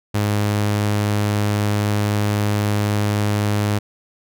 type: tone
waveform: sawtooth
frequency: 103.83 Hz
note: G#2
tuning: in tune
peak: -13 dBFS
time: 0.14-3.79 s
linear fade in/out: 10 ms
effects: none